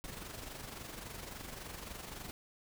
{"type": "noise with amplitude modulation", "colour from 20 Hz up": "pink", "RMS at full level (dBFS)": -44, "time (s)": [0.04, 2.31], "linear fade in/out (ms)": 0, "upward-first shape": "sine", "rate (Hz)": 23.6, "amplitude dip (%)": 55, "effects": []}